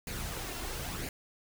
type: noise with flanger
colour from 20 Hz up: pink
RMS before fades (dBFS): -38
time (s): 0.07-1.09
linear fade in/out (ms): 2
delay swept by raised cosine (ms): 0.43 to 2.93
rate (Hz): 1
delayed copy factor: +0.5
effects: none